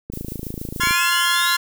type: click train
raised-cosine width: 3 ms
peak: -16 dBFS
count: 23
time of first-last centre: 0.1-0.909 s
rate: 27.2 Hz
type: noise with tremolo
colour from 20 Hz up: violet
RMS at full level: -36 dBFS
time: 0.12-0.83 s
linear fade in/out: 2 ms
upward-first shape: sine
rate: 6.4 Hz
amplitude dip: 50%
type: chord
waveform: sawtooth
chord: F minor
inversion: second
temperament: equal with one note detuned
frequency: 1046.5 / 1396.9 / 1703 Hz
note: C6 / F6 / Ab6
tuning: 0 / 0 / +43 cents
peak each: -18 dBFS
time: 0.8-1.57 s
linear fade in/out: 10 ms
type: exponential sweep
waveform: square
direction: up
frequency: 2181 to 4112 Hz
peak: -24 dBFS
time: 0.82-1.56 s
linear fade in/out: 10 ms
effects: none